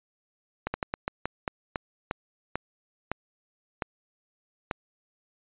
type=slowing click train; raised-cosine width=0.5 ms; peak=-13 dBFS; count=13; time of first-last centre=0.67-4.712 s; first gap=70 ms; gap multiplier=1.26; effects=resampled to 8000 Hz